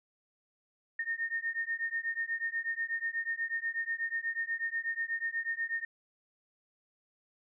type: beating tone pair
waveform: sine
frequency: 1829 / 1837.2 Hz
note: A#6 / A#6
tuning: -33 / -26 cents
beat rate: 8.2 Hz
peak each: -35 / -35 dBFS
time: 0.99-5.85 s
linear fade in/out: 5 ms
effects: none